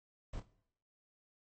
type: noise with echo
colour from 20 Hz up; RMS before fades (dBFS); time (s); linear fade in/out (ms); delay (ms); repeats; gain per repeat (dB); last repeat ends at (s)
brown; -42; 0.33-0.4; 5; 27; 2; -11; 0.454
effects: noise-tail reverb RT60 0.7 s tail -19 dB re dry + MP3 32 kbps